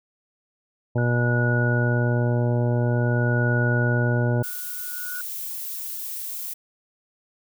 harmonic tone, 120.6 Hz, B2, 41 cents flat, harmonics 1 / 2 / 3 / 4 / 5 / 6 / 7 / 8, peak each -20 / -28 / -30 / -31 / -30 / -43 / -37 / -45 dBFS, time 0.95-4.43 s, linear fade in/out 10 ms
sine tone with tremolo, 1459 Hz, F#6, 25 cents flat, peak -25 dBFS, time 0.98-5.21 s, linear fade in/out 2 ms, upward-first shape sine, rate 0.47 Hz, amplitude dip 90%
violet noise, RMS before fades -32 dBFS, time 4.43-6.54 s, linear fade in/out 10 ms
effects none

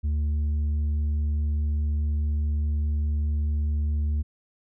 sine tone with tanh clipping, 74.6 Hz, D2, 28 cents sharp, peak -23 dBFS, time 0.03-4.23 s, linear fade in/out 20 ms, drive 4 dB, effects none

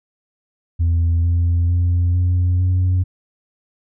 sine tone with pitch steps, 84 / 85.77 / 87.57 / 89.41 / 91.29 Hz, E2 / F2 / F2 / F2 / F#2, +33 / -31 / +5 / +41 / -23 cents, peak -11 dBFS, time 0.79-3.04 s, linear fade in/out 20 ms, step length 450 ms, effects tanh soft clip ceiling -12 dBFS

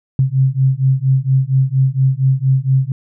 sine beating tone pair, 130.81 / 135.11 Hz, C3 / C#3, 0 / -44 cents, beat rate 4.3 Hz, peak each -14 dBFS, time 0.19-2.92 s, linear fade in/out 2 ms, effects none

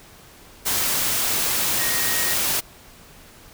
sine tone in noise, 1875 Hz, A#6, 10 cents sharp, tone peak -29 dBFS, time 1.78-2.35 s, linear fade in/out 20 ms, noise white, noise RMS -22 dBFS, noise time 0.65-2.61 s, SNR -10 dB, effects pink hiss -47 dBFS RMS until 3.53 s

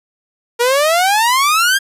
sawtooth exponential sweep, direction up, 466.2 to 1639 Hz, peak -7 dBFS, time 0.59-1.79 s, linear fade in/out 20 ms, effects resampled to 32000 Hz

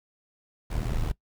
brown noise with amplitude modulation, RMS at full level -25 dBFS, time 0.7-1.12 s, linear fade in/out 10 ms, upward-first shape sine, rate 78.1 Hz, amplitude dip 75%, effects noise-tail reverb RT60 0.1 s tail -21 dB re dry

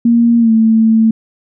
sine tone with pitch glide, 234.3 to 222.9 Hz, A#3 to A3, +9 to +23 cents, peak -6 dBFS, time 0.05-1.11 s, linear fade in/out 5 ms, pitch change -86 cents, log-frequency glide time 0.39-0.51 s, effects none

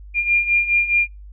sine beating tone pair, 2400 / 2404.8 Hz, D7 / D7, +37 / +40 cents, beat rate 4.8 Hz, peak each -21 / -16 dBFS, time 0.14-1.08 s, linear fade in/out 50 ms, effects noise-tail reverb RT60 0.2 s tail -24 dB re dry + added 50 Hz sine -36 dBFS peak until 1.32 s

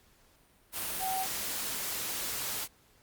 sine tone in noise, 761 Hz, F#5, 48 cents sharp, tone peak -31 dBFS, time 0.99-1.27 s, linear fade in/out 50 ms, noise white, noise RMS -35 dBFS, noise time 0.72-2.68 s, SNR +1 dB, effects pink hiss -64 dBFS RMS until 3.02 s + Opus 48 kbps

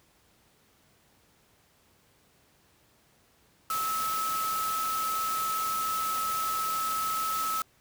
sine tone in noise, 1297 Hz, E6, 28 cents flat, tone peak -28 dBFS, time 3.7-7.62 s, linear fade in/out 2 ms, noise white, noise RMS -36 dBFS, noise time 3.7-7.62 s, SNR +5 dB, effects pink hiss -64 dBFS RMS until 7.8 s + high-pass 60 Hz 12 dB/octave

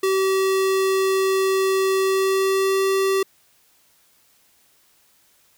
square tone with pitch glide, 383.4 to 386.7 Hz, G4 to G4, -38 to -24 cents, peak -18 dBFS, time 0.03-3.23 s, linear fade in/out 5 ms, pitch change +14 cents, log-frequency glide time 2.02-2.84 s, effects white hiss -59 dBFS RMS until 5.57 s

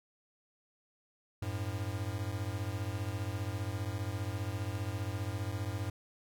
square beating tone pair, 93.9 / 108.9 Hz, F#2 / A2, +26 / -17 cents, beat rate 15 Hz, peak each -38 / -38 dBFS, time 1.42-5.9 s, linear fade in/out 5 ms, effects none

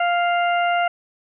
harmonic tone, 698.5 Hz, F5, in tune, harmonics 1 / 2 / 3 / 4, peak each -18 / -24 / -28 / -30 dBFS, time 0-0.88 s, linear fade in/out 5 ms, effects none

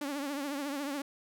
sawtooth tone with vibrato, 283.2 Hz, C#4, 37 cents sharp, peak -30 dBFS, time 0.01-1.02 s, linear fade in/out 5 ms, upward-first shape triangle, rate 14 Hz, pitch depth 100 cents each way, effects none

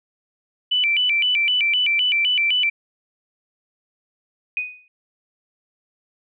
sine tone with vibrato, 2644 Hz, E7, 5 cents sharp, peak -16 dBFS, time 0.71-2.7 s, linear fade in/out 10 ms, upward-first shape square, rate 3.9 Hz, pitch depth 210 cents each way
sine tone with exponential decay, 2489 Hz, D#7, in tune, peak -18 dBFS, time 4.57-4.88 s, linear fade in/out 1 ms, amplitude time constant 67 ms
effects none

